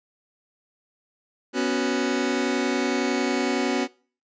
sawtooth chord, B suspended second, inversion none, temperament just, 246.9 / 277.8 / 370.4 Hz, B3 / C#4 / F#4, 0 / +4 / +2 cents, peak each -22 dBFS, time 1.53-3.88 s, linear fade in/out 50 ms, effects noise-tail reverb RT60 0.4 s tail -22 dB re dry + resampled to 16000 Hz

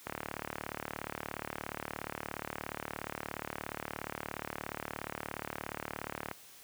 click train, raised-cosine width 0.5 ms, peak -21 dBFS, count 232, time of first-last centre 0.07-6.313 s, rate 37 Hz, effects white hiss -55 dBFS RMS until 6.63 s + high-pass 60 Hz 12 dB/octave

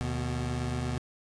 25% pulse tone pair together, 75.89 / 123.47 Hz, D#2 / B2, -43 / 0 cents, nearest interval minor sixth, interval 843 cents, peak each -30 / -28 dBFS, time 0.01-0.98 s, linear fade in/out 0 ms, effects resampled to 22050 Hz

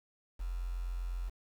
sine tone with quantisation, 44 Hz, F1, 14 cents sharp, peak -34 dBFS, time 0.39-1.3 s, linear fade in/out 20 ms, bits 9, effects none

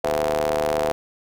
sawtooth ring-modulated tone, 76.2 Hz, D#2, 36 cents flat, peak -13 dBFS, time 0.04-0.92 s, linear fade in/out 0 ms, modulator 586 Hz, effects none

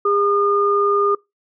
sine tone pair together, 405.8 / 1216 Hz, G#4 / D#6, -40 / -40 cents, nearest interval octave + perfect fifth, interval 1900 cents, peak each -17 dBFS, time 0.05-1.15 s, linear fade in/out 5 ms, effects noise-tail reverb RT60 0.2 s tail -23 dB re dry

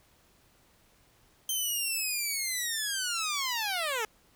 10% pulse linear sweep, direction down, 3136 to 418 Hz, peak -21 dBFS, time 1.49-4.05 s, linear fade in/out 2 ms, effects pink hiss -64 dBFS RMS until 4.35 s

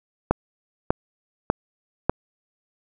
click train, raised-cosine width 1 ms, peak -3 dBFS, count 4, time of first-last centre 0.31-2.096 s, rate 1.68 Hz, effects none

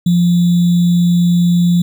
sine tone with sample-and-hold, 174.4 Hz, F3, 2 cents flat, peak -8 dBFS, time 0.06-1.82 s, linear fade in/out 5 ms, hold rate 3675 Hz, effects none

